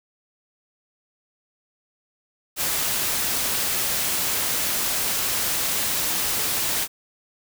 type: noise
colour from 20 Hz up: white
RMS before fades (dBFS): -24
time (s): 2.56-6.88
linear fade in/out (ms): 50
effects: none